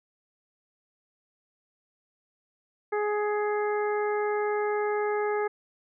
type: harmonic tone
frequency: 418 Hz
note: G#4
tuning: 11 cents sharp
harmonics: 1 / 2 / 3 / 4 / 5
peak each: -26 / -32 / -36 / -38 / -40 dBFS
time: 2.92-5.48 s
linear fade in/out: 10 ms
effects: none